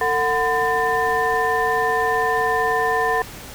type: tone cluster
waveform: sine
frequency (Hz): 450.1 / 738 / 1017 / 1788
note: A4 / F#5 / C6 / A6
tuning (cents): +39 / -5 / -50 / +27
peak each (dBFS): -22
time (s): 0.01-3.22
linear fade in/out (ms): 2
effects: tanh soft clip ceiling -8 dBFS + pink hiss -37 dBFS RMS until 3.54 s